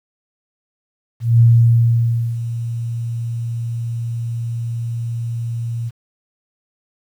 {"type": "tone with ADSR envelope", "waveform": "sine", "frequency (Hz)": 116.7, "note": "A#2", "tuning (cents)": 2, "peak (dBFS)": -6, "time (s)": [1.2, 5.91], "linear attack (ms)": 200, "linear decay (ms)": 960, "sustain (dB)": -14, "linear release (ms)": 34, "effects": ["8-bit"]}